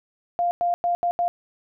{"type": "tone bursts at uneven times", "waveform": "sine", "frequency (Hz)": 698.5, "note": "F5", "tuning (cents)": 0, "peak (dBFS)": -19, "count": 5, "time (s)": [[0.39, 0.51], [0.61, 0.74], [0.84, 0.95], [1.03, 1.11], [1.19, 1.28]], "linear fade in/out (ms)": 0, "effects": []}